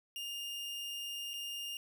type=tone with dropouts; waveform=40% pulse; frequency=2824 Hz; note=F7; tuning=19 cents sharp; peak=-38 dBFS; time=0.16-1.77 s; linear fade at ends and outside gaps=1 ms; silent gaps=1.334-1.338 s; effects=none